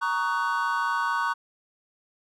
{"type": "chord", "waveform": "triangle", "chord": "D# minor seventh", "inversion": "second", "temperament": "just", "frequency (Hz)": [933.4, 1120.1, 1244.5, 1493.4], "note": ["A#5", "C#6", "D#6", "F#6"], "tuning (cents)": [2, 18, 0, 16], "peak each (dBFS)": [-27, -26, -32, -27], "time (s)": [0.01, 1.34], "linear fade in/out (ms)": 20, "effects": []}